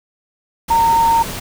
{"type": "tone in noise", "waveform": "sine", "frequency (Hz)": 918, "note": "A#5", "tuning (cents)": -27, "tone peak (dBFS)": -10, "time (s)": [0.7, 1.23], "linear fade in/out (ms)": 10, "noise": "pink", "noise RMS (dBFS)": -26, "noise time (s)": [0.68, 1.4], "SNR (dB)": 13, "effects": []}